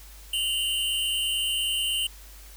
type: tone pair together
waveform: square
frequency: 2819 / 3048 Hz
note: F7 / G7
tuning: +16 / -49 cents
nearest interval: minor second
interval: 135 cents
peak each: -28 dBFS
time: 0.33-2.07 s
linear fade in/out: 5 ms
effects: added 50 Hz sine -45 dBFS peak until 2.56 s + white hiss -50 dBFS RMS until 2.56 s